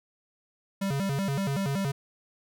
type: tone with vibrato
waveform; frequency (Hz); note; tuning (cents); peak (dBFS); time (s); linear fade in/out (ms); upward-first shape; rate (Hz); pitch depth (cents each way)
square; 164.81; E3; 0; -27; 0.81-1.92; 10; square; 5.3; 300
effects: none